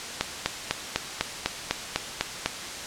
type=click train; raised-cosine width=0.2 ms; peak=-5 dBFS; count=10; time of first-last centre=0.21-2.46 s; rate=4 Hz; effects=white hiss -35 dBFS RMS until 2.86 s + low-pass 7000 Hz 12 dB/octave